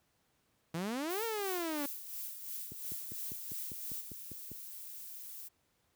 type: exponential two-way sweep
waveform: sawtooth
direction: up then down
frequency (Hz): 158 to 467.8 to 279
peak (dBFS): -31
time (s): 0.74-1.86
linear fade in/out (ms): 5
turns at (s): 1.24
type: noise with tremolo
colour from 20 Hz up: violet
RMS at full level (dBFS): -41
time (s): 1.09-4.02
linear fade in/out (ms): 20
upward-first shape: sine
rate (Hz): 2.9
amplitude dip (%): 55
type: click train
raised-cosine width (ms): 3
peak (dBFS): -34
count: 10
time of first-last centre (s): 2.72-4.516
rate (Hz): 5.01
type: noise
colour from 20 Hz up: violet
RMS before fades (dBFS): -47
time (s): 2.84-5.49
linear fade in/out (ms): 20
effects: pink hiss -75 dBFS RMS until 5.95 s + high-pass 60 Hz 12 dB/octave